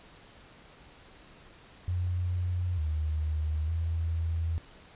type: tone with pitch steps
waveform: sine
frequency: 89.3 / 77.2 / 82.3 Hz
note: F2 / D#2 / E2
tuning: +39 / -13 / -2 cents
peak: -27 dBFS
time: 1.88-4.58 s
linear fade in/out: 0 ms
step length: 900 ms
effects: pink hiss -54 dBFS RMS until 4.95 s + resampled to 8000 Hz